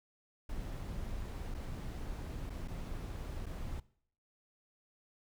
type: noise with dropouts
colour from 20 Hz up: brown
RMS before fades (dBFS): -41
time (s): 0.49-3.8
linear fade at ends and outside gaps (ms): 5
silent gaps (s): 1.542-1.546 / 2.497-2.502 / 2.677-2.681 / 3.459-3.464
effects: noise-tail reverb RT60 0.6 s tail -21 dB re dry